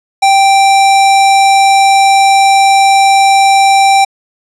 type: tone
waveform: square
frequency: 784 Hz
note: G5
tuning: in tune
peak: -5 dBFS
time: 0.22-4.05 s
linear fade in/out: 10 ms
effects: resampled to 22050 Hz + 7-bit